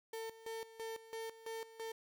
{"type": "tone with tremolo", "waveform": "35% pulse", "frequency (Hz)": 450.1, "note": "A4", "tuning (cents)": 39, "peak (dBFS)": -40, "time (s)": [0.13, 1.92], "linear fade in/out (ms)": 5, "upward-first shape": "square", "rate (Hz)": 3, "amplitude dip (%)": 80, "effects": []}